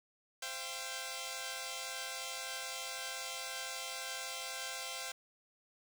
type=chord; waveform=5% pulse; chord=C suspended fourth; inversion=none; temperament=equal with one note detuned; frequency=523.3 / 680.5 / 784 Hz; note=C5 / F5 / G5; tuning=0 / -45 / 0 cents; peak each=-33 dBFS; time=0.42-5.12 s; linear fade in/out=5 ms; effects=10-bit